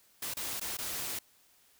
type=noise with dropouts; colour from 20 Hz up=white; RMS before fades=-37 dBFS; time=0.22-1.19 s; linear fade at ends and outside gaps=5 ms; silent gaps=0.339-0.368 / 0.598-0.612 / 0.771-0.785 s; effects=white hiss -65 dBFS RMS until 1.79 s